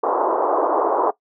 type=band-pass noise; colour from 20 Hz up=white; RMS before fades=-19 dBFS; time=0.03-1.11 s; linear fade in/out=10 ms; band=330 to 1100 Hz; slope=48 dB/octave; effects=noise-tail reverb RT60 0.1 s tail -19 dB re dry